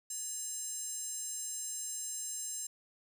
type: tone with high-pass filter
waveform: square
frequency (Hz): 574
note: D5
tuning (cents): -40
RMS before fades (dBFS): -40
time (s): 0.1-2.67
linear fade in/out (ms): 5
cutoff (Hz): 7400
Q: 5.2
effects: none